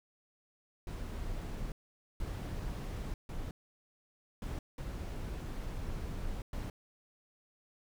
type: noise bursts at uneven times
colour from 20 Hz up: brown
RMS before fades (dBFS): -39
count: 6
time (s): 0.87-1.72 / 2.2-3.14 / 3.29-3.51 / 4.42-4.59 / 4.78-6.42 / 6.53-6.7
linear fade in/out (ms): 2
effects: none

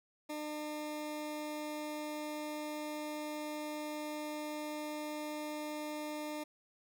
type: tone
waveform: 20% pulse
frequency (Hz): 301.7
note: D4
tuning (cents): +47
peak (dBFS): -34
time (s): 0.29-6.44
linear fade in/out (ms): 10
effects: none

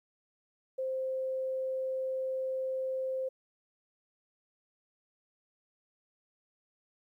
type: tone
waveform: sine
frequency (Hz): 523.3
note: C5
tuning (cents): 0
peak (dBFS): -31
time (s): 0.78-3.29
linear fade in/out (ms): 10
effects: 12-bit

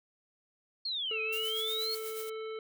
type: exponential two-way sweep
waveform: sine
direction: down then up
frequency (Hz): 4383 to 2478 to 4383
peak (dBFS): -32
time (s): 0.85-1.95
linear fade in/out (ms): 5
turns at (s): 1.21
type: harmonic tone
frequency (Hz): 440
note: A4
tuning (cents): 0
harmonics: 1 / 3 / 5 / 7 / 9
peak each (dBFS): -37 / -47 / -51 / -54 / -56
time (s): 1.11-2.59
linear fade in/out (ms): 2
type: noise with tremolo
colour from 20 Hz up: blue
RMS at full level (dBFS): -42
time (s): 1.32-2.3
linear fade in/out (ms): 10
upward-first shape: sine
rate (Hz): 8.3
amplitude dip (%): 55
effects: none

